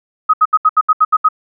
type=tone bursts; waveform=sine; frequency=1262 Hz; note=D#6; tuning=24 cents sharp; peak=-6 dBFS; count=9; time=0.29-1.288 s; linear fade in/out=10 ms; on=46 ms; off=73 ms; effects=none